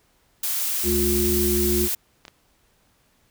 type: noise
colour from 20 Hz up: blue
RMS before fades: -25 dBFS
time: 0.43-1.95 s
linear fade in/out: 5 ms
type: harmonic tone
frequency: 71.3 Hz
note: C#2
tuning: 49 cents sharp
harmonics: 1 / 3 / 5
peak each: -26 / -26 / -22 dBFS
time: 0.83-1.89 s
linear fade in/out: 50 ms
type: clicks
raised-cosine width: 0.2 ms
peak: -23 dBFS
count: 2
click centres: 2.252 / 2.281 s
effects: pink hiss -63 dBFS RMS until 3.3 s